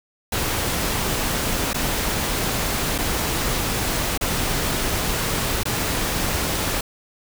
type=noise with dropouts; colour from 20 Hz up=pink; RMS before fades=-23 dBFS; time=0.32-6.81 s; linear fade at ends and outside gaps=5 ms; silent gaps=1.733-1.743 / 2.981-2.985 / 4.177-4.21 / 5.634-5.654 s; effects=none

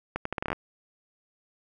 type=accelerating click train; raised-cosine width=0.5 ms; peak=-14 dBFS; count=10; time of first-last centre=0.16-0.53 s; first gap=94 ms; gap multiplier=0.77; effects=none

